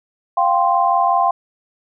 sine chord, F suspended second, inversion none, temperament equal, 698.5 / 784 / 1046.5 Hz, F5 / G5 / C6, 0 / 0 / 0 cents, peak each -17 dBFS, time 0.37-1.31 s, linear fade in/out 5 ms, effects none

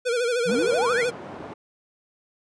square tone with vibrato, 481.3 Hz, B4, 45 cents flat, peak -22 dBFS, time 0.05-1.11 s, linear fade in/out 20 ms, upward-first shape sine, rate 13 Hz, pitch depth 81 cents each way
sine exponential sweep, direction up, 155.56 to 2517 Hz, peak -23 dBFS, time 0.45-1.06 s, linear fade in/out 50 ms
white band-pass noise, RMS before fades -38 dBFS, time 0.48-1.54 s, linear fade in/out 10 ms, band 120 to 730 Hz, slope 12 dB/octave
effects resampled to 22050 Hz

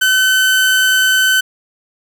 30% pulse tone, 1523 Hz, F#6, 50 cents sharp, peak -7 dBFS, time 0.01-1.41 s, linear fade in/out 10 ms, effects none

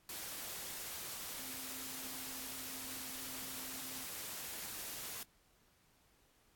sine tone in noise, 261.6 Hz, C4, in tune, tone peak -56 dBFS, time 1.39-4.05 s, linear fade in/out 2 ms, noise white, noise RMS -45 dBFS, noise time 0.09-5.23 s, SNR -14 dB, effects pink hiss -71 dBFS RMS until 6.55 s + AAC 64 kbps

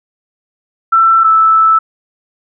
sine tone pair in turn, 1337 / 1314.8 Hz, E6 / E6, +24 / -5 cents, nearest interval unison, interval 29 cents, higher first, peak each -5 dBFS, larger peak neither, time 0.92-1.24 / 1.24-1.79 s, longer second, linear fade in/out 10 ms, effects none

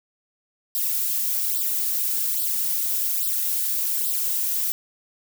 violet noise with flanger, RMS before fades -24 dBFS, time 0.75-4.72 s, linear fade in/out 0 ms, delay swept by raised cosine 0.22 to 3.52 ms, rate 1.2 Hz, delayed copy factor +0.75, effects none

